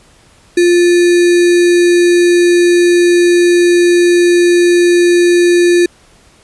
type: tone with sample-and-hold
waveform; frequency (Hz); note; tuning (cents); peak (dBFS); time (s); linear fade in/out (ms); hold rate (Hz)
sine; 349.2; F4; 0; -5; 0.57-5.86; 5; 2100
effects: pink hiss -46 dBFS RMS until 6.43 s + resampled to 24000 Hz